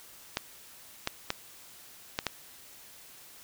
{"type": "clicks", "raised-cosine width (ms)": 0.2, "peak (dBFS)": -11, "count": 5, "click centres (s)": [0.371, 1.074, 1.304, 2.189, 2.267], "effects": ["white hiss -52 dBFS RMS until 3.43 s"]}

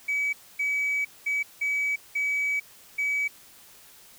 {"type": "tone bursts at uneven times", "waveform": "sine", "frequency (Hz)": 2280, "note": "C#7", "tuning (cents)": 48, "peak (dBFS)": -22, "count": 6, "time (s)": [[0.08, 0.33], [0.59, 1.05], [1.26, 1.43], [1.61, 1.96], [2.15, 2.6], [2.98, 3.28]], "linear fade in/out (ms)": 10, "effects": ["tanh soft clip ceiling -21 dBFS", "white hiss -52 dBFS RMS until 4.18 s"]}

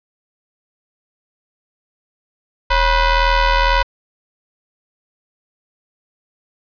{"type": "ring-modulated tone", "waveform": "sawtooth", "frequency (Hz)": 506, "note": "B4", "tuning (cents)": 42, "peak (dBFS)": -5, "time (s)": [2.7, 3.83], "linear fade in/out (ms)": 10, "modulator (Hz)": 465, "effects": ["resampled to 11025 Hz", "7-bit"]}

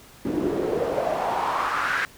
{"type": "noise with band-pass filter sweep", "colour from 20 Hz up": "pink", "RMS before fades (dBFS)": -25, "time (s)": [0.25, 2.05], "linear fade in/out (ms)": 0, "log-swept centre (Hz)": [270, 1700], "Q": 4, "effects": ["pink hiss -49 dBFS RMS until 2.17 s"]}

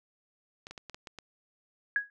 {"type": "clicks", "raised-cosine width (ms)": 0.2, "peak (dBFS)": -26, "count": 7, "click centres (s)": [0.669, 0.71, 0.778, 0.897, 0.945, 1.072, 1.187]}
{"type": "tone with exponential decay", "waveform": "sine", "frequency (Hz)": 1661.2, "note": "G#6", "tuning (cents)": 0, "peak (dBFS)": -21, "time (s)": [1.96, 2.1], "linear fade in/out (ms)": 1, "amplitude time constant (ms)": 29}
{"effects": []}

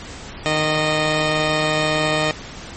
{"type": "tone pair together", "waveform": "10% pulse", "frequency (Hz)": [154.2, 616.8], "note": ["D#3", "D#5"], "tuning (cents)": [-15, -15], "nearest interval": "2 octaves", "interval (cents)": 2400, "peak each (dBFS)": -12, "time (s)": [0.46, 2.31], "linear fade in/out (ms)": 0, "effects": ["pink hiss -35 dBFS RMS until 2.76 s", "MP3 32 kbps"]}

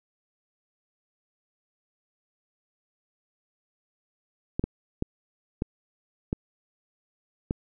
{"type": "clicks", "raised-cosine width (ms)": 3, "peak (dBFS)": -13, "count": 6, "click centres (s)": [4.595, 4.64, 5.024, 5.621, 6.329, 7.509], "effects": []}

